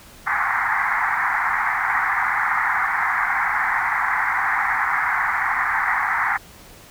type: band-pass noise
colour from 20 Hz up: white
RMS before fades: -21 dBFS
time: 0.26-6.38 s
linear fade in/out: 20 ms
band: 760 to 2100 Hz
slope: 96 dB/octave
effects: pink hiss -45 dBFS RMS until 6.9 s